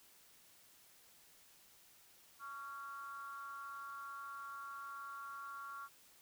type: ring-modulated tone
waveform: triangle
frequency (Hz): 130.81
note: C3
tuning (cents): 0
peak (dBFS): -40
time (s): 2.39-5.89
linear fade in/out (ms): 50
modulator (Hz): 1250
effects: tanh soft clip ceiling -36 dBFS + white hiss -65 dBFS RMS until 6.21 s